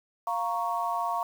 sine chord, Bb minor, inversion second, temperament equal, 698.5 / 932.3 / 1108.7 Hz, F5 / Bb5 / Db6, 0 / 0 / 0 cents, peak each -31 dBFS, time 0.27-1.23 s, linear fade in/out 2 ms, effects 8-bit

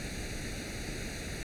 pink noise with comb filter, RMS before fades -38 dBFS, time 0-1.43 s, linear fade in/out 0 ms, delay 0.47 ms, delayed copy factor +0.85, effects low-pass 9000 Hz 12 dB/octave

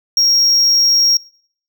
triangle tone, 5588 Hz, F8, in tune, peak -8 dBFS, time 0.17-1.17 s, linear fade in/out 2 ms, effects noise-tail reverb RT60 0.6 s tail -25 dB re dry

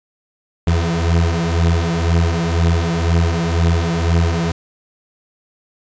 30% pulse beating tone pair, 83 / 85 Hz, E2 / F2, +12 / -46 cents, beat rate 2 Hz, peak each -14 dBFS, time 0.67-4.52 s, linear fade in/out 5 ms, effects resampled to 16000 Hz + 8-bit

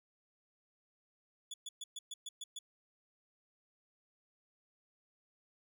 25% pulse tone bursts, 3430 Hz, A7, 45 cents flat, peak -38 dBFS, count 8, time 1.51-2.59 s, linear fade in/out 5 ms, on 30 ms, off 120 ms, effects none

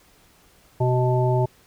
harmonic tone, 125.7 Hz, B2, 31 cents sharp, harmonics 1 / 3 / 5 / 7, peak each -19 / -24 / -26 / -27 dBFS, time 0.8-1.46 s, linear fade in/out 10 ms, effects pink hiss -56 dBFS RMS until 1.66 s

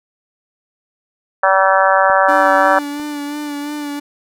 harmonic tone, 191.7 Hz, G3, 38 cents flat, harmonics 3 / 4 / 5 / 6 / 7 / 8 / 9, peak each -15 / -16 / -17 / -18 / -18 / -19 / -20 dBFS, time 1.43-2.79 s, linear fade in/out 5 ms
clicks, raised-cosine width 1 ms, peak -16 / -23 dBFS, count 2, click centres 2.099 / 2.998 s
45% pulse tone with vibrato, 292.5 Hz, D4, 7 cents flat, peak -22 dBFS, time 2.28-4 s, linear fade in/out 10 ms, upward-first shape sine, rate 2.9 Hz, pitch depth 30 cents each way
effects none

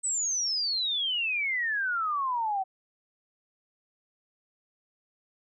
sine exponential sweep, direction down, 8180 to 746 Hz, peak -26 dBFS, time 0.03-2.64 s, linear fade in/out 20 ms, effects none

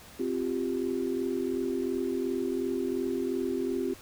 sine chord, C suspended fourth, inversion none, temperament equal, 261.6 / 349.2 / 392 Hz, C4 / F4 / G4, 0 / 0 / 0 cents, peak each -32 dBFS, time 0.19-3.94 s, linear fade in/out 10 ms, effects pink hiss -50 dBFS RMS until 4.01 s

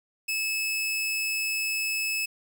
sawtooth tone, 2600 Hz, E7, 24 cents flat, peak -23 dBFS, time 0.28-2.26 s, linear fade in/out 10 ms, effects 9-bit

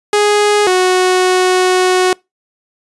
sawtooth tone pair in turn, 415.3 / 368 Hz, G#4 / F#4, 0 / -9 cents, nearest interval major second, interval 209 cents, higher first, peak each -5 dBFS, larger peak neither, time 0.13-0.67 / 0.67-2.13 s, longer second, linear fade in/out 2 ms, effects noise-tail reverb RT60 0.2 s tail -25 dB re dry + resampled to 24000 Hz

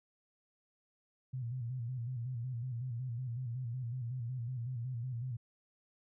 sine tone with vibrato, 122.6 Hz, B2, 12 cents flat, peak -36 dBFS, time 1.33-5.37 s, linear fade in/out 10 ms, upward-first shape square, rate 5.4 Hz, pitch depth 86 cents each way, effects none

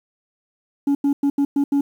sine tone bursts at uneven times, 282 Hz, C#4, 30 cents sharp, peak -12 dBFS, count 6, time 0.87-0.95 / 1.04-1.13 / 1.23-1.3 / 1.38-1.45 / 1.56-1.64 / 1.72-1.81 s, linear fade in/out 5 ms, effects tanh soft clip ceiling -14 dBFS + 8-bit

